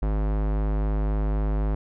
square tone with low-pass filter, 51.91 Hz, G#1, in tune, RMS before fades -24 dBFS, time 0.02-1.75 s, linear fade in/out 5 ms, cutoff 1100 Hz, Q 0.71, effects none

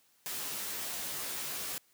white noise with comb filter, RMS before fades -38 dBFS, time 0.26-1.78 s, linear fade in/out 0 ms, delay 14 ms, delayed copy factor +0.75, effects white hiss -68 dBFS RMS until 1.93 s + high-pass 100 Hz 12 dB/octave

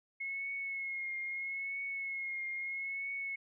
sine tone with vibrato, 2172 Hz, C#7, 36 cents flat, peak -36 dBFS, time 0.2-3.36 s, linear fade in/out 10 ms, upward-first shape triangle, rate 0.77 Hz, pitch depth 41 cents each way, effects none

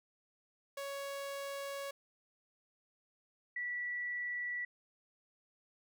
sawtooth / sine tone pair in turn, 557 / 1953.1 Hz, C#5 / B6, +8 / -20 cents, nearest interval octave + minor seventh, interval 2172 cents, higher second, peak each -36 / -36 dBFS, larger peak neither, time 0.77-1.91 / 3.56-4.65 s, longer first, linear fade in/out 5 ms, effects none

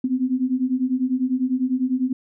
sine beating tone pair, 250 / 260 Hz, B3 / C4, +21 / -11 cents, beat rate 10 Hz, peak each -23 / -21 dBFS, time 0.04-2.13 s, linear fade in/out 5 ms, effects none

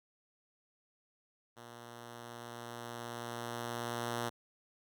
5% pulse tone with level ramp, 118.6 Hz, A#2, 30 cents sharp, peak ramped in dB -39 to -23 dBFS, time 1.56-4.3 s, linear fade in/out 20 ms, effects none

